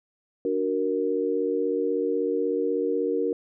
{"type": "chord", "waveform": "sine", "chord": "D augmented", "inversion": "none", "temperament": "equal", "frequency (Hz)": [293.7, 370, 466.2], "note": ["D4", "F#4", "A#4"], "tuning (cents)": [0, 0, 0], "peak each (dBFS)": [-29, -28, -25], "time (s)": [0.45, 3.33], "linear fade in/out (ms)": 2, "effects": []}